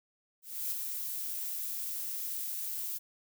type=noise with ADSR envelope; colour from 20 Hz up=violet; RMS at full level=-33 dBFS; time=0.42-2.99 s; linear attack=300 ms; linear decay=7 ms; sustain=-4 dB; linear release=23 ms; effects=none